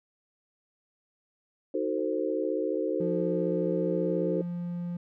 sine chord, D# diminished seventh, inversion none, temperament equal with one note detuned, 311.1 / 370 / 448.7 / 523.3 Hz, D#4 / F#4 / A4 / C5, 0 / 0 / +34 / 0 cents, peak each -32 dBFS, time 1.74-4.42 s, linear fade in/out 5 ms
triangle tone, 174.4 Hz, F3, 2 cents flat, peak -29 dBFS, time 3-4.97 s, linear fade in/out 5 ms
effects none

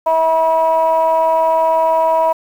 triangle ring-modulated tone, 160 Hz, D#3, 49 cents sharp, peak -5 dBFS, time 0.06-2.33 s, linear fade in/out 10 ms, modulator 807 Hz, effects tanh soft clip ceiling -3 dBFS + 7-bit

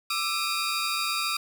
35% pulse tone cluster, 1183 / 1331 / 2460 / 3779 / 4720 Hz, D6 / E6 / D#7 / A#7 / D8, +12 / +16 / -20 / +23 / +8 cents, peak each -31 dBFS, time 0.1-1.37 s, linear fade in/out 5 ms, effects 8-bit

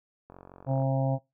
click train, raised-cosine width 1 ms, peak -33 dBFS, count 25, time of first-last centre 0.3-0.822 s, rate 46 Hz
harmonic tone, 134.1 Hz, C3, 43 cents sharp, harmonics 1 / 2 / 4 / 5 / 6 / 7, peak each -25 / -33 / -32 / -34 / -37 / -44 dBFS, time 0.66-1.19 s, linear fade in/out 50 ms
effects noise-tail reverb RT60 0.2 s tail -21 dB re dry

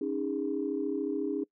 sine chord, C# suspended second, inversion none, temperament equal with one note detuned, 277.2 / 311.1 / 408.2 Hz, C#4 / D#4 / G#4, 0 / 0 / -30 cents, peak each -33 dBFS, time 0.01-1.44 s, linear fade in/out 5 ms, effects noise-tail reverb RT60 0.1 s tail -23 dB re dry + tanh soft clip ceiling -19 dBFS

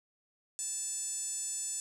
5% pulse tone with band-pass filter, 880 Hz, A5, in tune, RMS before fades -37 dBFS, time 0.59-1.8 s, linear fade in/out 0 ms, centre 7700 Hz, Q 7.9, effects none

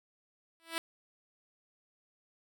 5% pulse tone with exponential growth, 329.6 Hz, E4, in tune, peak -18 dBFS, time 0.6-0.78 s, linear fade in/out 0 ms, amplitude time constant 37 ms, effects none

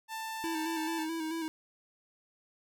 sawtooth tone with pitch glide, 888 to 879.8 Hz, A5 to A5, +16 to 0 cents, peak -33 dBFS, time 0.08-1.07 s, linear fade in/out 50 ms, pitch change -16 cents, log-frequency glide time 0.75-0.84 s
square tone with vibrato, 322.6 Hz, E4, 37 cents flat, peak -34 dBFS, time 0.44-1.48 s, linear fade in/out 0 ms, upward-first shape square, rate 4.6 Hz, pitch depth 36 cents each way
effects none

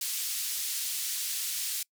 white band-pass noise, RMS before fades -33 dBFS, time 0.01-1.83 s, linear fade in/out 5 ms, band 3100 to 14000 Hz, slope 12 dB/octave, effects noise-tail reverb RT60 0.1 s tail -25 dB re dry

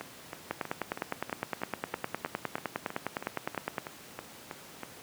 two click trains, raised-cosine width 0.5 ms, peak -22 / -15 dBFS, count 16 / 33, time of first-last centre 0.01-4.833 / 0.51-3.782 s, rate 3.11 / 9.78 Hz, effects pink hiss -49 dBFS RMS until 5.02 s + high-pass 150 Hz 12 dB/octave

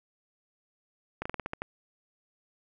slowing click train, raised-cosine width 0.5 ms, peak -18 dBFS, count 8, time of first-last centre 1.22-1.619 s, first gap 35 ms, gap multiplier 1.16, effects none

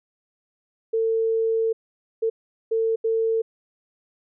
sine tone bursts at uneven times, 450 Hz, A4, 39 cents sharp, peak -19 dBFS, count 4, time 0.93-1.73 / 2.22-2.3 / 2.71-2.96 / 3.04-3.42 s, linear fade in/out 10 ms, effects none

